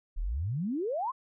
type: exponential sweep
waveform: sine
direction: up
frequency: 32.7 to 1110 Hz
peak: -29 dBFS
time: 0.16-1.12 s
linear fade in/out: 20 ms
effects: none